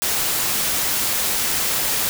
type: noise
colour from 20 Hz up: white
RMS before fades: -21 dBFS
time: 0.02-2.09 s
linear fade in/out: 0 ms
effects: none